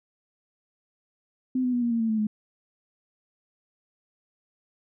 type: tone with pitch steps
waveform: sine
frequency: 256.7 / 250 / 243.4 / 237 / 230.8 / 224.8 / 218.9 / 213.1 Hz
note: C4 / B3 / B3 / A#3 / A#3 / A3 / A3 / G#3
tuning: -33 / +21 / -25 / +29 / -17 / +37 / -9 / +45 cents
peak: -22 dBFS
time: 1.55-2.27 s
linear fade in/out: 5 ms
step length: 90 ms
effects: none